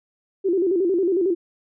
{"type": "tone with vibrato", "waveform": "sine", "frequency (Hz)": 364.1, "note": "F#4", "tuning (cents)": -28, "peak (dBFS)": -17, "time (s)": [0.44, 1.35], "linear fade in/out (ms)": 20, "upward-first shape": "square", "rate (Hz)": 11, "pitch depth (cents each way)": 110, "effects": []}